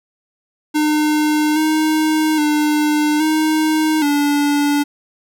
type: tone with pitch steps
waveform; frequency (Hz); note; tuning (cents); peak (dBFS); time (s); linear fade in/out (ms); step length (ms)
square; 303.3 / 311.5 / 300.1 / 311.9 / 289.3; D#4 / D#4 / D4 / D#4 / D4; -44 / +2 / +38 / +4 / -26; -14; 0.74-4.84; 20; 820
effects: none